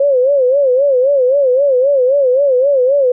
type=tone with vibrato; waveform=sine; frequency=534 Hz; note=C5; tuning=35 cents sharp; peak=-8 dBFS; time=0-3.12 s; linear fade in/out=5 ms; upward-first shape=sine; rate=3.8 Hz; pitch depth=130 cents each way; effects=none